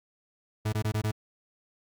40% pulse tone bursts, 107.4 Hz, A2, 41 cents flat, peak -25 dBFS, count 5, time 0.65-1.115 s, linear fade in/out 10 ms, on 77 ms, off 20 ms, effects Opus 48 kbps

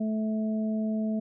harmonic tone, 217.4 Hz, A3, 21 cents flat, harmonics 1 / 2 / 3, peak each -26 / -41 / -37 dBFS, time 0-1.2 s, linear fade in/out 10 ms, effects none

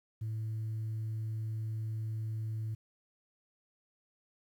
sine tone, 110 Hz, A2, in tune, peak -32 dBFS, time 0.21-2.75 s, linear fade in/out 10 ms, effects tanh soft clip ceiling -32 dBFS + 11-bit

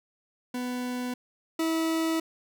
40% pulse tone pair in turn, 248.4 / 324.4 Hz, B3 / E4, +10 / -28 cents, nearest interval perfect fourth, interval 462 cents, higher second, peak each -29 / -24 dBFS, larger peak second, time 0.54-1.14 / 1.59-2.2 s, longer second, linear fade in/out 5 ms, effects none

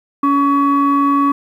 sine tone pair together, 281.6 / 1126.4 Hz, C#4 / C#6, +27 / +27 cents, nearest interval 2 octaves, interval 2400 cents, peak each -12 dBFS, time 0.23-1.32 s, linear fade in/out 5 ms, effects tanh soft clip ceiling -6 dBFS + 8-bit

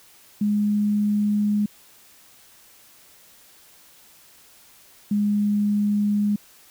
sine tone pair in turn, 207.7 / 206.4 Hz, G#3 / G#3, 0 / -10 cents, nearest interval unison, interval 10 cents, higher first, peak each -18 / -18 dBFS, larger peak neither, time 0.41-1.66 / 5.11-6.36 s, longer neither, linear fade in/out 5 ms, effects white hiss -52 dBFS RMS until 6.7 s

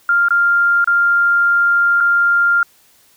sine tone with dropouts, 1396.9 Hz, F6, in tune, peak -10 dBFS, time 0.09-2.63 s, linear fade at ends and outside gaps 2 ms, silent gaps 0.285-0.306 / 0.844-0.874 / 2.004-2.007 s, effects white hiss -52 dBFS RMS until 3.16 s

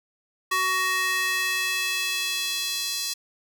square tone with high-pass filter sweep, 373.6 Hz, F#4, 17 cents sharp, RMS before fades -26 dBFS, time 0.51-3.14 s, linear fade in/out 10 ms, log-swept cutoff 1300 to 4500 Hz, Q 1.7, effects none

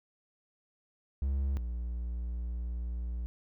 triangle tone pair in turn, 68.1 / 59.39 Hz, C#2 / A#1, -30 / +33 cents, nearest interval major second, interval 237 cents, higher first, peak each -26 / -31 dBFS, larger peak first, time 1.22-1.57 / 1.57-3.26 s, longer second, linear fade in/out 0 ms, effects none

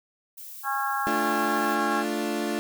violet noise, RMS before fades -41 dBFS, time 0.37-1.75 s, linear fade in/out 10 ms
harmonic tone, 273.1 Hz, C#4, 26 cents flat, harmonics 3 / 4 / 5 / 6, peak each -29 / -30 / -31 / -32 dBFS, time 0.63-2.05 s, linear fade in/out 50 ms
30% pulse chord, D minor, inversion second, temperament equal, 220 / 293.7 / 349.2 Hz, A3 / D4 / F4, 0 / 0 / 0 cents, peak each -28 dBFS, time 1.07-2.59 s, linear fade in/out 0 ms
effects none

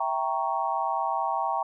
sine chord, E diminished seventh, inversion none, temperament equal, 659.3 / 784 / 932.3 / 1108.7 Hz, E5 / G5 / Bb5 / Db6, 0 / 0 / 0 / 0 cents, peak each -33 / -29 / -29 / -31 dBFS, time 0-1.63 s, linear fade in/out 5 ms, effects none

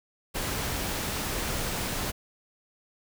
pink noise, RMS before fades -31 dBFS, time 0.34-2.12 s, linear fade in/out 20 ms, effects none

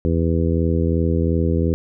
harmonic tone, 82.8 Hz, E2, 8 cents sharp, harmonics 1 / 2 / 3 / 4 / 5 / 6, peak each -19 / -22 / -24 / -25 / -26 / -27 dBFS, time 0.05-1.74 s, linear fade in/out 0 ms, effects none

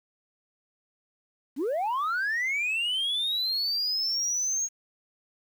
sine linear sweep, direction up, 233.1 to 6590 Hz, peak -23 dBFS, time 1.56-4.69 s, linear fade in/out 50 ms, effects tanh soft clip ceiling -24 dBFS + 9-bit

